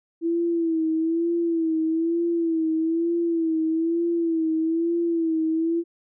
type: tone with vibrato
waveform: sine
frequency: 329.6 Hz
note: E4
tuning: in tune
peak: -20 dBFS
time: 0.21-5.84 s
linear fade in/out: 50 ms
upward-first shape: sine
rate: 1.1 Hz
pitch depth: 58 cents each way
effects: none